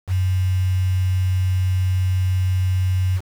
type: tone with quantisation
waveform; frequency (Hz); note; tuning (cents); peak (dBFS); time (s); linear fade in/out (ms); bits
sine; 92.6; F#2; +2; -16; 0.07-3.21; 50; 6
effects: none